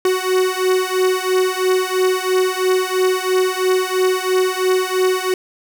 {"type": "beating tone pair", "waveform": "45% pulse", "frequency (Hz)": [370, 373], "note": ["F#4", "F#4"], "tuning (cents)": [0, 14], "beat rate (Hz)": 3, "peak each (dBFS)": -18, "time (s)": [0.05, 5.34], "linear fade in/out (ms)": 2, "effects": []}